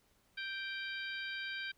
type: harmonic tone with a mistuned harmonic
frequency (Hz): 784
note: G5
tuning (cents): 0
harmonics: 2 / 3 / 4 / 5 / 6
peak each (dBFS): -41 / -45 / -47 / -49 / -51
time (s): 0.37-1.72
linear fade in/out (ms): 10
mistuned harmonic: 5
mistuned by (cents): -49
effects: pink hiss -72 dBFS RMS until 1.77 s